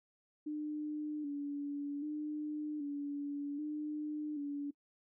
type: tone with vibrato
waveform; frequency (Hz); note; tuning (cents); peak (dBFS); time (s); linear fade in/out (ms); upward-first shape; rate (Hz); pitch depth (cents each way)
sine; 293.7; D4; 0; -36; 0.46-4.71; 10; square; 0.64; 43
effects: noise-tail reverb RT60 0.1 s tail -21 dB re dry